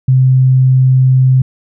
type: tone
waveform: sine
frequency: 130 Hz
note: C3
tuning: 11 cents flat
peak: -5 dBFS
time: 0.08-1.42 s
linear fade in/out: 5 ms
effects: none